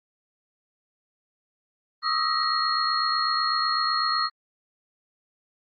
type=tone cluster; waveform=sine; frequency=1123 / 1243 / 1311 / 1896 / 4292 Hz; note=C#6 / D#6 / E6 / A#6 / C8; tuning=+22 / -2 / -10 / +29 / +43 cents; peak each=-34 / -26 / -29 / -32 / -26 dBFS; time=2.02-4.3 s; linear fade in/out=50 ms; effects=Opus 24 kbps